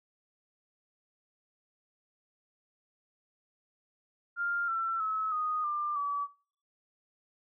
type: tone with pitch steps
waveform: sine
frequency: 1399 / 1344.3 / 1291.8 / 1241.3 / 1192.8 / 1146.2 Hz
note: F6 / E6 / E6 / D#6 / D6 / D6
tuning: +3 / +34 / -35 / -4 / +27 / -42 cents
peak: -29 dBFS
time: 4.36-6.28 s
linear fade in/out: 50 ms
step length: 320 ms
effects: noise-tail reverb RT60 0.5 s tail -24 dB re dry